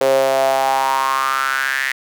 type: tone with high-pass filter sweep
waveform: sawtooth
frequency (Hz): 134.1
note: C3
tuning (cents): +43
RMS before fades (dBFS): -17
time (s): 0.01-1.92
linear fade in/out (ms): 0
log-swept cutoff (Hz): 490 to 1900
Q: 6.3
effects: none